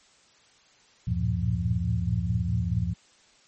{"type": "tone cluster", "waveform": "sine", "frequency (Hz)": [76.6, 95.3, 112.3, 117, 172.9], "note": ["D#2", "G2", "A2", "A#2", "F3"], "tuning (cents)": [-27, -48, 36, 7, -17], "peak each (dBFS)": -30, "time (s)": [1.07, 2.94], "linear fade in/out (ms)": 10, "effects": ["white hiss -59 dBFS RMS until 3.47 s", "MP3 32 kbps"]}